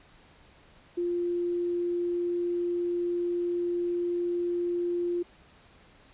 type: tone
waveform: sine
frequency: 349.2 Hz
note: F4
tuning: in tune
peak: -26 dBFS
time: 0.97-5.23 s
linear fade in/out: 10 ms
effects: pink hiss -57 dBFS RMS until 6.13 s + resampled to 8000 Hz